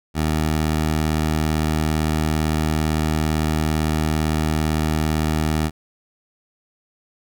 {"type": "tone", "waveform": "15% pulse", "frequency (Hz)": 77.78, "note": "D#2", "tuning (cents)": 0, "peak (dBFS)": -12, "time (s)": [0.14, 5.71], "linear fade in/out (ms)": 50, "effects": []}